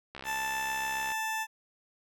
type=click train; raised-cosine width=0.3 ms; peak=-25 dBFS; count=66; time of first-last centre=0.15-1.119 s; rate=67.1 Hz
type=tone; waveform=20% pulse; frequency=880 Hz; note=A5; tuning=in tune; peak=-26 dBFS; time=0.24-1.47 s; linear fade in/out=50 ms
effects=none